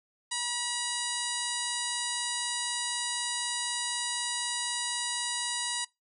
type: harmonic tone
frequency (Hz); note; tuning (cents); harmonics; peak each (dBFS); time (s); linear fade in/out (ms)
964; B5; -42; 1 / 2 / 3 / 4 / 5 / 6 / 7 / 8 / 9 / 10; -39 / -39 / -40 / -37 / -39 / -44 / -41 / -41 / -39 / -40; 0.31-5.85; 10
effects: noise-tail reverb RT60 0.2 s tail -22 dB re dry